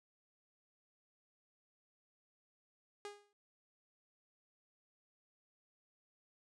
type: tone with exponential decay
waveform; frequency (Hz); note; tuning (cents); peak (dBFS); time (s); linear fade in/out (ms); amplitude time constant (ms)
sawtooth; 410; G#4; -22; -38; 3.05-3.33; 1; 60
effects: resampled to 22050 Hz